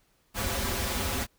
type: noise with comb filter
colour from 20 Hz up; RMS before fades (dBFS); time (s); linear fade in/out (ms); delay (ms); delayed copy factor
pink; -30; 0.34-1.27; 50; 6.5; -0.95
effects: pink hiss -68 dBFS RMS until 1.38 s